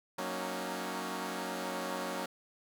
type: chord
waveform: 10% pulse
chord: D# minor seventh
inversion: first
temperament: equal with one note detuned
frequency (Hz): 185 / 233.1 / 277.2 / 307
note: F#3 / A#3 / C#4 / D#4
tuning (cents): 0 / 0 / 0 / -23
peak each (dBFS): -32 / -33 / -33 / -35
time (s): 0.18-2.26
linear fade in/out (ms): 5
effects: none